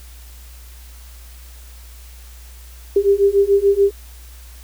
sine beating tone pair, 395.1 / 402 Hz, G4 / G4, +14 / +44 cents, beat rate 6.9 Hz, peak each -15 / -14 dBFS, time 2.96-3.91 s, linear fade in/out 5 ms, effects added 60 Hz sine -37 dBFS peak until 4.63 s + white hiss -46 dBFS RMS until 4.63 s

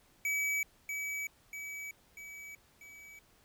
square tone with echo, 2284 Hz, D7, 49 cents flat, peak -31 dBFS, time 0.25-0.63 s, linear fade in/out 2 ms, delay 640 ms, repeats 4, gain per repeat -5 dB, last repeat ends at 3.19 s, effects pink hiss -66 dBFS RMS until 3.44 s

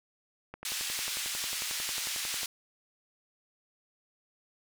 click train, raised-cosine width 0.5 ms, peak -26 dBFS, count 22, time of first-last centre 0.54-2.432 s, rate 11.1 Hz
pink band-pass noise, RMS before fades -35 dBFS, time 0.65-2.46 s, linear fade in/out 2 ms, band 2600 to 12000 Hz, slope 12 dB/octave
effects none

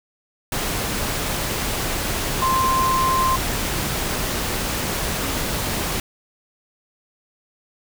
sine tone in noise, 1046.5 Hz, C6, in tune, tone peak -17 dBFS, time 2.42-3.36 s, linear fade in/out 2 ms, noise pink, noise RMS -24 dBFS, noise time 0.52-6 s, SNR +4 dB, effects none

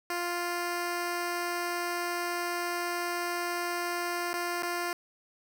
10% pulse tone with dropouts, 349.2 Hz, F4, in tune, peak -22 dBFS, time 0.1-4.93 s, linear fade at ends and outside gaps 2 ms, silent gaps 4.333-4.339 / 4.625-4.631 s, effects none

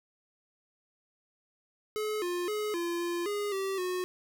square tone with pitch steps, 427.3 / 353.3 / 423 / 343.3 / 345.7 / 411.5 / 387.1 / 364.3 Hz, G#4 / F4 / G#4 / F4 / F4 / G#4 / G4 / F#4, +49 / +20 / +32 / -30 / -18 / -16 / -22 / -27 cents, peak -31 dBFS, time 1.96-4.04 s, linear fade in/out 0 ms, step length 260 ms, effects none

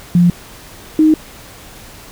sine tone pair in turn, 174.9 / 311.6 Hz, F3 / D#4, +3 / +3 cents, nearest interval minor seventh, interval 1000 cents, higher second, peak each -6 dBFS, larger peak neither, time 0.15-0.3 / 0.99-1.14 s, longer neither, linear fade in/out 2 ms, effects pink hiss -37 dBFS RMS until 2.11 s

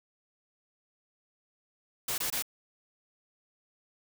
white noise bursts, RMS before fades -32 dBFS, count 3, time 2.08-2.424 s, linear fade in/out 5 ms, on 100 ms, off 22 ms, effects none

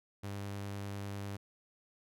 sawtooth tone with vibrato, 100 Hz, G2, 35 cents sharp, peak -35 dBFS, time 0.23-1.37 s, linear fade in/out 10 ms, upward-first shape triangle, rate 10 Hz, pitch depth 13 cents each way, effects none

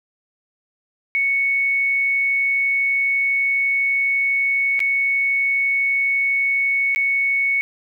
sine tone with dropouts, 2217 Hz, C#7, in tune, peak -16 dBFS, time 1.15-7.61 s, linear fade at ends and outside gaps 0 ms, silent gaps 4.793-4.803 / 6.948-6.96 s, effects 9-bit

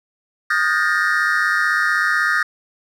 triangle tone cluster, 1239 / 1428 / 1581 / 1768 / 1864 Hz, D#6 / F6 / G6 / A6 / A#6, -8 / +38 / +14 / +8 / -1 cents, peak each -20 dBFS, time 0.5-2.43 s, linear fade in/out 5 ms, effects tanh soft clip ceiling -3 dBFS

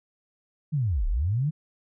sine linear two-way sweep, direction down then up, 160.4 to 31.44 to 160.4 Hz, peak -22 dBFS, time 0.72-1.51 s, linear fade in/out 20 ms, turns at 1.07 s, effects none

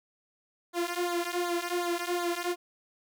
sawtooth tone with flanger, 349.2 Hz, F4, in tune, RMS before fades -31 dBFS, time 0.73-2.56 s, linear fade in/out 50 ms, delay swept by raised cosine 0.36 to 3.16 ms, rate 2.7 Hz, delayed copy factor -0.9, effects none

